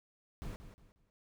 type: noise with echo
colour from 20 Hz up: brown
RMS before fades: -42 dBFS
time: 0.42-0.56 s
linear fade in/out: 0 ms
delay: 180 ms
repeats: 3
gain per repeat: -10 dB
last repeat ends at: 1.1 s
effects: none